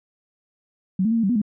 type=tone with pitch steps; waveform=sine; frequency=187.4 / 221.6 / 230 / 227.5 / 192.6 / 244.2 / 209.3 Hz; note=F#3 / A3 / A#3 / A#3 / G3 / B3 / G#3; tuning=+22 / +13 / -23 / -42 / -30 / -19 / +14 cents; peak=-17 dBFS; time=0.99-1.417 s; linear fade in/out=5 ms; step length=61 ms; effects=none